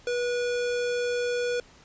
square tone, 486 Hz, B4, 28 cents flat, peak -26 dBFS, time 0.07-1.6 s, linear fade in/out 2 ms, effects pink hiss -54 dBFS RMS until 1.84 s + resampled to 16000 Hz

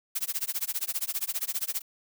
blue noise with tremolo, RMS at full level -28 dBFS, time 0.15-1.82 s, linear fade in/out 10 ms, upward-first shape sine, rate 15 Hz, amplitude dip 100%, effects none

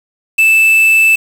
triangle tone with quantisation, 2637 Hz, E7, in tune, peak -4 dBFS, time 0.38-1.16 s, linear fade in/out 10 ms, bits 4, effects none

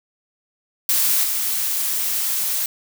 blue noise with level steps, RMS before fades -18 / -22 dBFS, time 0.89-2.66 s, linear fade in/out 2 ms, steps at 1.23 s, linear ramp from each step 20 ms, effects none

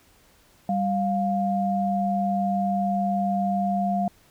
sine tone pair together, 196 / 702.9 Hz, G3 / F5, 0 / +11 cents, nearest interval octave + minor seventh, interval 2211 cents, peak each -24 dBFS, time 0.69-4.08 s, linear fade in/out 2 ms, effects pink hiss -58 dBFS RMS until 4.3 s

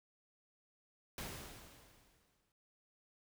pink noise with exponential decay, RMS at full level -43 dBFS, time 1.18-2.52 s, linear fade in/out 1 ms, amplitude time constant 290 ms, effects none

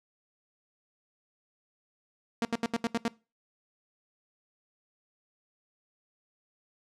sawtooth tone bursts, 231.6 Hz, A#3, 11 cents flat, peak -22 dBFS, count 7, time 2.42-3.08 s, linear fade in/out 2 ms, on 30 ms, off 75 ms, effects noise-tail reverb RT60 0.3 s tail -22 dB re dry + low-pass 7000 Hz 12 dB/octave

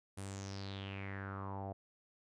sawtooth tone with low-pass filter sweep, 97.8 Hz, G2, 4 cents flat, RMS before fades -44 dBFS, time 0.17-1.73 s, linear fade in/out 10 ms, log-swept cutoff 9900 to 670 Hz, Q 5.6, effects none

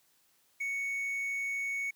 triangle tone with quantisation, 2222 Hz, C#7, 4 cents sharp, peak -30 dBFS, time 0.6-1.91 s, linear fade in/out 10 ms, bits 10, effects white hiss -69 dBFS RMS until 1.95 s + high-pass 80 Hz 12 dB/octave

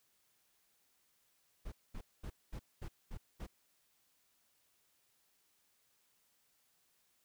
brown noise bursts, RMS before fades -44 dBFS, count 7, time 1.65-3.467 s, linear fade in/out 10 ms, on 71 ms, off 220 ms, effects white hiss -75 dBFS RMS until 7.24 s

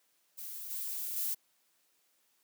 violet noise with level steps, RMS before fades -43 / -38 / -34 dBFS, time 0.37-1.35 s, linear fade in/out 20 ms, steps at 0.7 / 1.16 s, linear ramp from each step 10 ms, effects white hiss -73 dBFS RMS until 2.43 s + high-pass 200 Hz 12 dB/octave

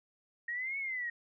sine exponential two-way sweep, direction up then down, 1864.7 to 2227 to 1864.7 Hz, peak -34 dBFS, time 0.48-1.1 s, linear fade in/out 5 ms, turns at 0.78 s, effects none

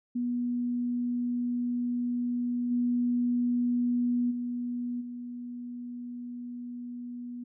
sine tone with level steps, 243.2 Hz, B3, 26 cents flat, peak -27 / -24 / -30 / -36 dBFS, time 0.15-7.44 s, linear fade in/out 10 ms, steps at 2.7 / 4.3 / 5 s, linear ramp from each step 20 ms, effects none

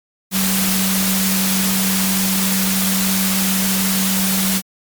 sine tone in noise, 190.7 Hz, G3, 47 cents flat, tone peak -18 dBFS, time 0.31-4.62 s, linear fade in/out 50 ms, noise white, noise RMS -19 dBFS, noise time 0.31-4.62 s, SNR -2 dB, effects MP3 96 kbps

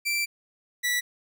sawtooth tone pair in turn, 2343 / 1957.1 Hz, D7 / B6, -5 / -16 cents, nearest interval minor third, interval 311 cents, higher first, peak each -21 / -20 dBFS, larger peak second, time 0.05-0.26 / 0.83-1.01 s, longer first, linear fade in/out 20 ms, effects none

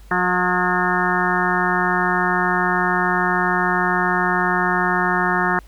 harmonic tone with a mistuned harmonic, 180 Hz, F#3, 47 cents flat, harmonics 1 / 2 / 4 / 5 / 6 / 7 / 8 / 9 / 10, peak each -25 / -25 / -25 / -25 / -25 / -25 / -25 / -25 / -25 dBFS, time 0.11-5.59 s, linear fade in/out 2 ms, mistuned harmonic 9, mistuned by +35 cents, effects added 50 Hz sine -40 dBFS peak until 5.67 s + pink hiss -53 dBFS RMS until 5.67 s

